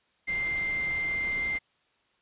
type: tone in noise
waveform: sine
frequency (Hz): 2093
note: C7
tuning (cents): 0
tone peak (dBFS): -27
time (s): 0.27-1.59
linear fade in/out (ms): 20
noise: pink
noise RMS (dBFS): -42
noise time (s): 0.27-1.59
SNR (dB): +12
effects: white hiss -69 dBFS RMS until 2.21 s + resampled to 8000 Hz